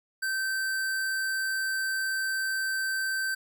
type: tone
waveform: square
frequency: 1551 Hz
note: G6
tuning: 19 cents flat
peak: -28 dBFS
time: 0.22-3.35 s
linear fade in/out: 10 ms
effects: none